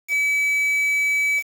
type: tone with quantisation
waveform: triangle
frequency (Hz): 2289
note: D7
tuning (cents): -45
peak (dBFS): -16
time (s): 0.08-1.43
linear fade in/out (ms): 50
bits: 6
effects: none